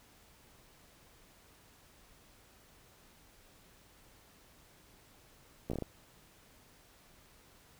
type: slowing click train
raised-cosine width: 2 ms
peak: -23 dBFS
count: 6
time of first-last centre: 5.7-5.823 s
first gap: 15 ms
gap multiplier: 1.25
effects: pink hiss -62 dBFS RMS until 7.79 s